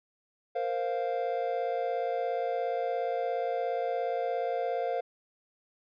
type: chord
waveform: triangle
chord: Bb suspended second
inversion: none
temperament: equal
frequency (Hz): 466.2 / 523.3 / 698.5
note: Bb4 / C5 / F5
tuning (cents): 0 / 0 / 0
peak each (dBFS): -32 / -31 / -30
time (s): 0.55-5.01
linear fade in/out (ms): 10
effects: resampled to 11025 Hz